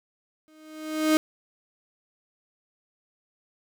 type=tone with exponential growth; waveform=35% pulse; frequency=311.1 Hz; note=D#4; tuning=in tune; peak=-14 dBFS; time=0.48-1.17 s; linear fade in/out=0 ms; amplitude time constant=150 ms; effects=none